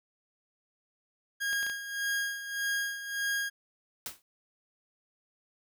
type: tone with tremolo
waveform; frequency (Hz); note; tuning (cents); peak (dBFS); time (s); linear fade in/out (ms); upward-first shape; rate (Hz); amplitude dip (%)
40% pulse; 1631; G#6; -32; -27; 1.4-3.5; 20; sine; 1.7; 70
type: clicks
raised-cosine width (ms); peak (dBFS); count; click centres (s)
0.2; -25; 4; 1.53 / 1.629 / 1.666 / 1.698
type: noise with exponential decay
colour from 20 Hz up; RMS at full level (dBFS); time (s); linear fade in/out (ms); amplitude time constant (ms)
white; -34; 4.06-4.22; 1; 34
effects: none